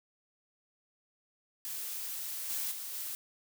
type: noise with level steps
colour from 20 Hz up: blue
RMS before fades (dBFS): -39 / -35 / -41 / -39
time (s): 1.65-3.15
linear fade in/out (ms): 0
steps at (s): 2.49 / 2.71 / 2.93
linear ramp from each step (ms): 10
effects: none